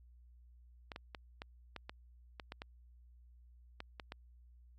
clicks, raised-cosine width 0.3 ms, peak -28 dBFS, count 12, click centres 0.918 / 0.961 / 1.148 / 1.419 / 1.763 / 1.895 / 2.398 / 2.521 / 2.619 / 3.804 / 3.998 / 4.121 s, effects added 60 Hz sine -58 dBFS peak until 4.78 s + AAC 32 kbps

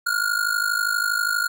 square ring-modulated tone, 1428 Hz, F6, 38 cents sharp, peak -18 dBFS, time 0.06-1.48 s, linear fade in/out 10 ms, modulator 26.2 Hz, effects none

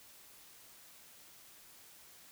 silence, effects white hiss -58 dBFS RMS until 2.31 s

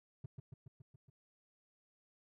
triangle tone with echo, 131.1 Hz, C3, 4 cents sharp, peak -39 dBFS, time 0.24-0.26 s, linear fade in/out 5 ms, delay 140 ms, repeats 6, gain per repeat -3 dB, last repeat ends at 1.1 s, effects none

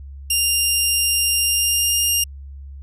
10% pulse tone with pitch glide, 2794 to 2813 Hz, F7 to F7, 0 to +12 cents, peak -8 dBFS, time 0.3-2.24 s, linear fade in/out 5 ms, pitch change +12 cents, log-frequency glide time 1.4-1.97 s, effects added 69 Hz sine -33 dBFS peak until 2.82 s + resampled to 32000 Hz

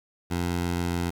15% pulse tone with pitch glide, 87.31 to 86.76 Hz, F2 to F2, 0 to -11 cents, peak -19 dBFS, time 0.3-1.11 s, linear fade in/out 20 ms, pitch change -11 cents, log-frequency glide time 0.84-0.9 s, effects 8-bit

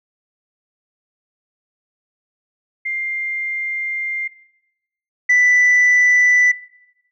sine tone pair in turn, 2100 / 1982.2 Hz, C7 / B6, +6 / +6 cents, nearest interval minor second, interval 100 cents, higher first, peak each -20 / -8 dBFS, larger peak second, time 2.85-4.28 / 5.29-6.52 s, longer first, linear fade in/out 10 ms, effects noise-tail reverb RT60 0.9 s tail -19 dB re dry + tanh soft clip ceiling -8 dBFS

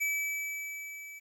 square tone with level ramp, 2300 Hz, D7, 37 cents flat, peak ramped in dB -28 to -45 dBFS, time 0-1.2 s, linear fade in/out 20 ms, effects 11-bit

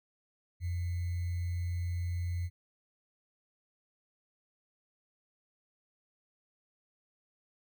sine tone with sample-and-hold, 87.31 Hz, F2, in tune, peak -31 dBFS, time 0.6-2.5 s, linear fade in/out 50 ms, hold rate 2100 Hz, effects none

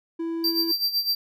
triangle tone, 331.1 Hz, E4, 8 cents sharp, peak -24 dBFS, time 0.19-0.72 s, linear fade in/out 10 ms
square tone with tremolo, 4699 Hz, D8, in tune, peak -20 dBFS, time 0.44-1.15 s, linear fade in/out 2 ms, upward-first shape sine, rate 7.9 Hz, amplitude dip 75%
effects none

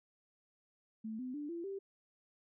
sine tone with pitch steps, 220 / 254.2 / 293.7 / 339.3 / 392 Hz, A3 / C4 / D4 / F4 / G4, 0 / -50 / 0 / -50 / 0 cents, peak -39 dBFS, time 1.04-1.79 s, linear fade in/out 10 ms, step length 150 ms, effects none

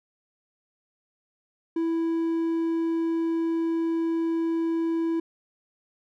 triangle tone, 329.9 Hz, E4, 1 cent sharp, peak -21 dBFS, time 1.76-5.2 s, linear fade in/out 5 ms, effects none

